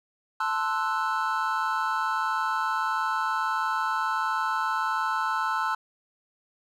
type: chord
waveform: triangle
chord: F# half-diminished seventh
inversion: first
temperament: equal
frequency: 880 / 1046.5 / 1318.5 / 1480 Hz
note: A5 / C6 / E6 / F#6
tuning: 0 / 0 / 0 / 0 cents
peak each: -28 / -29 / -27 / -30 dBFS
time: 0.4-5.75 s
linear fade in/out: 5 ms
effects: none